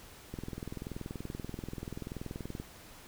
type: click train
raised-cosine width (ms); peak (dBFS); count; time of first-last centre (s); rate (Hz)
3; -26; 48; 0.34-2.6; 20.8
effects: pink hiss -53 dBFS RMS until 3.07 s